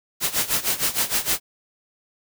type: noise with tremolo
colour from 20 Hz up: white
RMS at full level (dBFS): -20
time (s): 0.2-1.4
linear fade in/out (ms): 50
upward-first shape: sine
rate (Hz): 6.5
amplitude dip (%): 85
effects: none